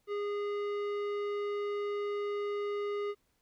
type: tone with tanh clipping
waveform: sine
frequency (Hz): 410.2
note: G#4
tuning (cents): -21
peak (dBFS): -34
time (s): 0.07-3.15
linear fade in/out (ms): 50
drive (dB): 14
effects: pink hiss -75 dBFS RMS until 3.41 s